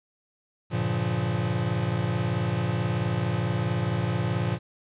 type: chord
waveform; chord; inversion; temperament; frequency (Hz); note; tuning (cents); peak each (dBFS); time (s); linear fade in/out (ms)
square; G half-diminished seventh; none; equal with one note detuned; 98 / 116.54 / 141.1 / 174.61; G2 / Bb2 / Db3 / F3; 0 / 0 / +31 / 0; -33 / -28 / -33 / -31; 0.7-4.59; 50
effects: resampled to 8000 Hz + 10-bit